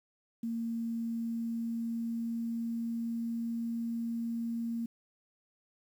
sine tone with pitch glide, 230 to 231.6 Hz, A#3 to A#3, -23 to -11 cents, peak -32 dBFS, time 0.43-4.86 s, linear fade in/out 5 ms, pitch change +12 cents, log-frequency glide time 1.01-3.76 s, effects 10-bit

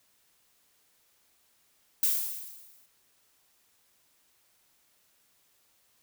violet noise with exponential decay, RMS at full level -23 dBFS, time 2.03-2.86 s, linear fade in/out 1 ms, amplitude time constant 180 ms, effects white hiss -68 dBFS RMS until 6.02 s

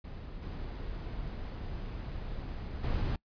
brown noise with level steps, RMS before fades -43 / -39 / -31 dBFS, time 0.04-3.16 s, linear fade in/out 5 ms, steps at 0.42 / 2.83 s, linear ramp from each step 10 ms, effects noise-tail reverb RT60 0.1 s tail -23 dB re dry + resampled to 11025 Hz

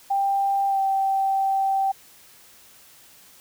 sine tone with pitch glide, 790 to 777.8 Hz, G5 to G5, +13 to -14 cents, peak -19 dBFS, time 0.1-1.92 s, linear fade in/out 10 ms, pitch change -27 cents, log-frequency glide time 0.67-0.79 s, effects white hiss -51 dBFS RMS until 3.4 s

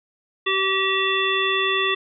harmonic tone, 384.9 Hz, G4, 32 cents flat, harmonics 1 / 3 / 5 / 7 / 9, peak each -25 / -25 / -25 / -25 / -25 dBFS, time 0.46-1.95 s, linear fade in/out 10 ms, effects none

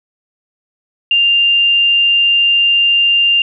sine tone, 2794 Hz, F7, in tune, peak -8 dBFS, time 1.11-3.42 s, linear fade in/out 2 ms, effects none

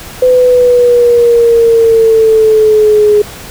sine exponential sweep, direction down, 507 to 416 Hz, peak -3 dBFS, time 0.22-3.22 s, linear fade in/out 5 ms, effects pink hiss -28 dBFS RMS until 3.5 s

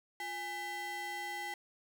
square ring-modulated tone, 587.3 Hz, D5, in tune, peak -36 dBFS, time 0.2-1.54 s, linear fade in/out 2 ms, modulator 1410 Hz, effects none

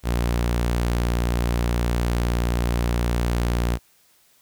sawtooth tone, 59.2 Hz, A#1, 27 cents sharp, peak -16 dBFS, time 0.03-3.79 s, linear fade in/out 50 ms, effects white hiss -59 dBFS RMS until 4.41 s

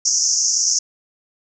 white band-pass noise, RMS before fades -18 dBFS, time 0.05-0.79 s, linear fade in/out 5 ms, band 5300 to 6700 Hz, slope 96 dB/octave, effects none

